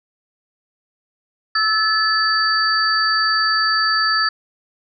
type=tone cluster; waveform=sine; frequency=1309 / 1730 / 4610 Hz; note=E6 / A6 / D8; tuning=-13 / -30 / -33 cents; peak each=-19 dBFS; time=1.55-4.29 s; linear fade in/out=5 ms; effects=none